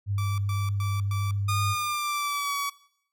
sine tone with vibrato, 100.2 Hz, G2, 38 cents sharp, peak -24 dBFS, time 0.06-1.76 s, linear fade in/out 50 ms, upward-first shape sine, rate 7.9 Hz, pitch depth 11 cents each way
sawtooth tone bursts, 1162 Hz, D6, 19 cents flat, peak -31 dBFS, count 4, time 0.18-1.31 s, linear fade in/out 2 ms, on 200 ms, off 110 ms
sawtooth tone with pitch glide, 1222 to 1133.6 Hz, D#6 to C#6, -32 to +38 cents, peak -23 dBFS, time 1.48-2.7 s, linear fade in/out 10 ms, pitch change -130 cents, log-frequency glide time 1.68-2.54 s
effects noise-tail reverb RT60 0.7 s tail -20 dB re dry

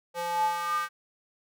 square tone with high-pass filter sweep, 172.4 Hz, F3, 22 cents flat, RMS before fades -29 dBFS, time 0.14-0.89 s, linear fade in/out 50 ms, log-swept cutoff 630 to 1400 Hz, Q 9.1, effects none

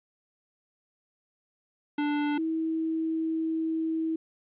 square / sine tone pair in turn, 293.7 / 322.2 Hz, D4 / E4, 0 / -39 cents, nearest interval major second, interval 161 cents, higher second, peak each -26 dBFS, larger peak neither, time 1.98-2.38 / 2.38-4.16 s, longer second, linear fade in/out 5 ms, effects resampled to 8000 Hz + 11-bit

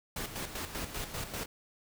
pink noise with tremolo, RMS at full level -37 dBFS, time 0.16-1.46 s, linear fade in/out 5 ms, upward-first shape square, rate 5.1 Hz, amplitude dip 60%, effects none

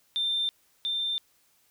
sine tone pair in turn, 3585 / 3585 Hz, A7 / A7, +32 / +32 cents, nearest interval unison, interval 0 cents, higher neither, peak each -24 / -26 dBFS, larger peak first, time 0.16-0.49 / 0.85-1.18 s, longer neither, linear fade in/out 0 ms, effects tanh soft clip ceiling -20 dBFS + white hiss -66 dBFS RMS until 1.7 s

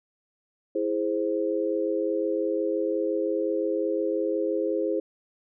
sine chord, E augmented, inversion none, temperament equal, 329.6 / 415.3 / 523.3 Hz, E4 / G#4 / B#4, 0 / 0 / 0 cents, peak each -28 dBFS, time 0.75-5 s, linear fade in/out 5 ms, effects none

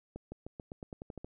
accelerating click train, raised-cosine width 2 ms, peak -29 dBFS, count 11, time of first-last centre 0.16-1.245 s, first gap 160 ms, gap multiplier 0.91, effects none

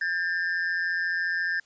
triangle ring-modulated tone, 1698 Hz, G#6, 38 cents sharp, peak -20 dBFS, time 0.01-1.6 s, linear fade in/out 5 ms, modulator 87.2 Hz, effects white hiss -62 dBFS RMS until 1.65 s + resampled to 16000 Hz

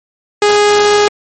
sawtooth tone, 414.1 Hz, G#4, 5 cents flat, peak -3 dBFS, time 0.42-1.08 s, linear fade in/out 2 ms, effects MP3 32 kbps

